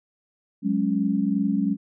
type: chord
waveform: sine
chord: F# suspended second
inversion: none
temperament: equal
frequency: 185 / 207.7 / 277.2 Hz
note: F#3 / G#3 / C#4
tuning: 0 / 0 / 0 cents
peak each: -26 / -23 / -25 dBFS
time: 0.62-1.77 s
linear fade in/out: 50 ms
effects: none